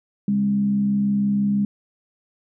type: tone with frequency modulation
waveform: sine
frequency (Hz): 203.2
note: G#3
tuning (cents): -38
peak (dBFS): -17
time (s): 0.28-1.65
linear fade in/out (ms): 2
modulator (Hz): 66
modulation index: 0.35
effects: none